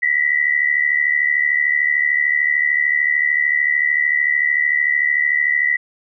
sine tone pair together, 1928.6 / 2002 Hz, B6 / B6, -42 / +23 cents, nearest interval minor second, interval 65 cents, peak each -17 dBFS, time 0.02-5.77 s, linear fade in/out 10 ms, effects none

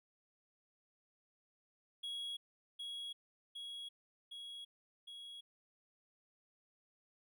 triangle tone with echo, 3322 Hz, G#7, in tune, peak -39 dBFS, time 2.03-2.37 s, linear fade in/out 10 ms, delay 760 ms, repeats 4, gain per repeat -2 dB, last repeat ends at 5.41 s, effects none

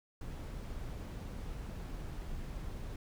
brown noise, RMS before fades -42 dBFS, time 0.21-2.96 s, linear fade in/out 2 ms, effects none

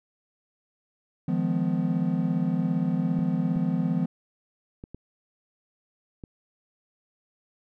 triangle chord, F half-diminished seventh, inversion third, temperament just, 157.15 / 174.61 / 209.5 / 251.4 Hz, Eb3 / F3 / Ab3 / Cb4, +18 / 0 / +15 / +31 cents, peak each -28 / -24 / -29 / -27 dBFS, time 1.28-4.06 s, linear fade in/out 5 ms
clicks, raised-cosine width 3 ms, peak -26 dBFS, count 5, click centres 3.19 / 3.563 / 4.839 / 4.946 / 6.238 s
effects none

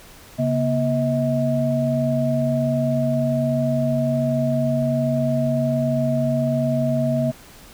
sine tone cluster, 137.7 / 239 / 638 Hz, C#3 / A#3 / D#5, -11 / +43 / +43 cents, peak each -22 dBFS, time 0.38-7.32 s, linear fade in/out 20 ms, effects pink hiss -45 dBFS RMS until 7.73 s

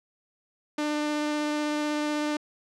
sawtooth tone with vibrato, 299 Hz, D4, 31 cents sharp, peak -22 dBFS, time 0.78-2.37 s, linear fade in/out 5 ms, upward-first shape triangle, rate 16 Hz, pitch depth 9 cents each way, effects low-pass 7000 Hz 12 dB/octave

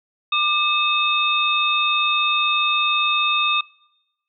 sine tone cluster, 1196 / 2588 / 3655 Hz, D6 / E7 / A#7, +31 / -32 / -35 cents, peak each -21 dBFS, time 0.32-3.61 s, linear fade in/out 5 ms, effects noise-tail reverb RT60 1.0 s tail -25 dB re dry

